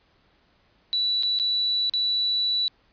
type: tone with dropouts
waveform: sine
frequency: 3947 Hz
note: B7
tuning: 2 cents flat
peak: -21 dBFS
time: 0.93-2.68 s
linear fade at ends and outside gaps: 0 ms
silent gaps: 1.226-1.233 / 1.388-1.398 / 1.896-1.937 s
effects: pink hiss -63 dBFS RMS until 2.92 s + resampled to 11025 Hz